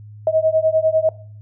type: beating tone pair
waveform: sine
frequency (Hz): 630 / 640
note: D#5 / D#5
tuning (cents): +21 / +49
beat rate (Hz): 10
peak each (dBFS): -17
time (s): 0.27-1.09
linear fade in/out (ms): 2
effects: noise-tail reverb RT60 0.5 s tail -20 dB re dry + added 105 Hz sine -36 dBFS peak until 1.41 s